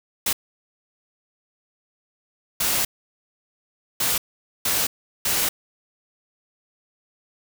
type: noise bursts at uneven times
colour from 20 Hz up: white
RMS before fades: -22 dBFS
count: 5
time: 0.26-0.33 / 2.6-2.85 / 4-4.18 / 4.65-4.87 / 5.25-5.49 s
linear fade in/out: 5 ms
effects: none